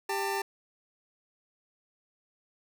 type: tone pair together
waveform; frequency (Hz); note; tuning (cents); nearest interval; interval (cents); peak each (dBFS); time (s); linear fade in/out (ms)
25% pulse; 394.6 / 892.5; G4 / A5; +11 / +24; octave + major second; 1413; -28 / -29; 0.09-0.42; 5
effects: none